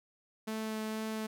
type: tone with vibrato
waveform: sawtooth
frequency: 218.4 Hz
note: A3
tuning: 13 cents flat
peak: -31 dBFS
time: 0.47-1.27 s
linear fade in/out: 10 ms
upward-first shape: sine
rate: 2.1 Hz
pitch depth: 8 cents each way
effects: none